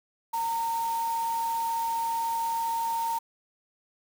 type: tone in noise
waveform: sine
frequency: 918 Hz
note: A#5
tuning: 27 cents flat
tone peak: -26 dBFS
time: 0.33-3.19 s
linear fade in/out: 10 ms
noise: white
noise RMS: -42 dBFS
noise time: 0.33-3.19 s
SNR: +13 dB
effects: none